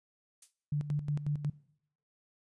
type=noise with exponential decay; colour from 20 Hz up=violet; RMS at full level=-42 dBFS; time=0.42-0.54 s; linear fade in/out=5 ms; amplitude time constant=26 ms
type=tone with tremolo; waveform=sine; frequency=146.83 Hz; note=D3; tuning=in tune; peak=-28 dBFS; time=0.72-1.5 s; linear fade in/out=5 ms; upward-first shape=square; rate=5.5 Hz; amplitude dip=70%
effects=noise-tail reverb RT60 0.7 s tail -22 dB re dry + resampled to 22050 Hz